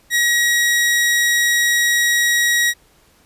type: tone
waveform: sawtooth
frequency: 1904 Hz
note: A#6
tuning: 36 cents sharp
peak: -10 dBFS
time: 0.1-2.74 s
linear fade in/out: 50 ms
effects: pink hiss -54 dBFS RMS until 3.25 s + resampled to 32000 Hz